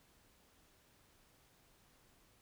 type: silence
effects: pink hiss -69 dBFS RMS until 2.41 s